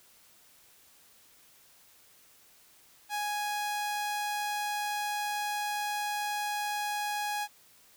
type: tone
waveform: sawtooth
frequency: 830.6 Hz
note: G#5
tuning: in tune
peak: -27 dBFS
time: 3.09-7.48 s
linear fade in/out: 50 ms
effects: white hiss -60 dBFS RMS until 7.96 s